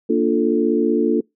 sine chord, Bb major seventh, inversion none, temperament equal, 233.1 / 293.7 / 349.2 / 440 Hz, Bb3 / D4 / F4 / A4, 0 / 0 / 0 / 0 cents, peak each -20 dBFS, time 0.09-1.21 s, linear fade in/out 10 ms, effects noise-tail reverb RT60 0.2 s tail -26 dB re dry

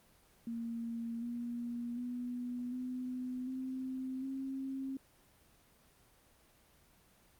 sine tone with pitch steps, 231.6 / 238.4 / 245.4 / 252.6 / 260 / 267.6 Hz, A#3 / A#3 / B3 / B3 / C4 / C4, -11 / +39 / -11 / +39 / -11 / +39 cents, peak -37 dBFS, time 0.47-4.97 s, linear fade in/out 2 ms, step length 750 ms, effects pink hiss -66 dBFS RMS until 7.39 s + Opus 24 kbps

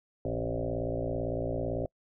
sine tone with frequency modulation, 330 Hz, E4, 2 cents sharp, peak -29 dBFS, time 0.25-1.86 s, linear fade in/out 2 ms, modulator 57.9 Hz, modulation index 5.2, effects noise-tail reverb RT60 0.1 s tail -26 dB re dry

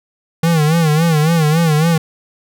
square tone with vibrato, 159.3 Hz, D#3, 41 cents sharp, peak -11 dBFS, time 0.43-1.98 s, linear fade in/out 5 ms, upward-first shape sine, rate 3.6 Hz, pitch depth 110 cents each way, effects none

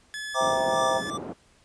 sawtooth tone with pitch glide, 1715 to 1732.9 Hz, A6 to A6, -45 to -27 cents, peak -29 dBFS, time 0.14-1.1 s, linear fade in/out 0 ms, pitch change +18 cents, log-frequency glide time 0.33-0.51 s
square tone with tremolo, 1174.7 Hz, D6, in tune, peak -26 dBFS, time 0.34-1.18 s, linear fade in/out 20 ms, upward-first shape sine, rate 2.5 Hz, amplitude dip 85%
sine chord, C dominant seventh, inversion none, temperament just, 523.3 / 654.1 / 784.9 / 941.9 Hz, C5 / E5 / G5 / Bb5, 0 / -14 / +2 / +18 cents, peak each -28 / -27 / -29 / -29 dBFS, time 0.34-1.02 s, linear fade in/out 50 ms
pink band-pass noise, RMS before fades -36 dBFS, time 0.4-1.34 s, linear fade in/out 20 ms, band 200 to 570 Hz, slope 12 dB/octave
effects pink hiss -60 dBFS RMS until 1.64 s + resampled to 22050 Hz

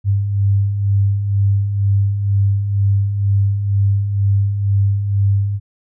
sine beating tone pair, 98 / 100.1 Hz, G2 / G2, 0 / +37 cents, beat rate 2.1 Hz, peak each -22 / -13 dBFS, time 0.04-5.6 s, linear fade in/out 50 ms, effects none

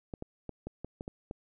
clicks, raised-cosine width 2 ms, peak -25 dBFS, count 8, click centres 0.138 / 0.224 / 0.493 / 0.67 / 0.846 / 1.009 / 1.079 / 1.311 s, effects none

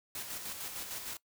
white noise with tremolo, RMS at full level -40 dBFS, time 0.15-1.17 s, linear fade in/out 2 ms, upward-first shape square, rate 6.6 Hz, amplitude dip 40%, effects noise-tail reverb RT60 0.1 s tail -21 dB re dry

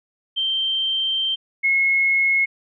sine tone pair in turn, 3136 / 2172 Hz, G7 / C#7, 0 / -36 cents, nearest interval tritone, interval 636 cents, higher first, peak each -19 / -15 dBFS, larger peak second, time 0.36-1.36 / 1.63-2.46 s, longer first, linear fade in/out 20 ms, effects none

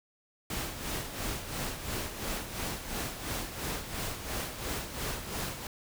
pink noise with tremolo, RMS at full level -34 dBFS, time 0.5-5.67 s, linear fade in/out 2 ms, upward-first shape sine, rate 2.9 Hz, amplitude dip 60%, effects none

